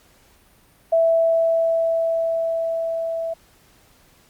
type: tone with level ramp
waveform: sine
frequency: 659.3 Hz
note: E5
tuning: in tune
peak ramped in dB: -13 to -23 dBFS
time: 0.92-3.34 s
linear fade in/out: 10 ms
effects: pink hiss -55 dBFS RMS until 4.29 s + Opus 48 kbps